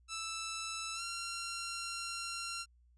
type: tone with pitch glide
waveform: 10% pulse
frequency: 1321 to 1373.9 Hz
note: E6 to F6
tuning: +3 to -29 cents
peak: -30 dBFS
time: 0.08-2.66 s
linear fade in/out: 50 ms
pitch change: +68 cents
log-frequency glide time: 0.94-1.02 s
effects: added 60 Hz sine -63 dBFS peak until 2.97 s + resampled to 24000 Hz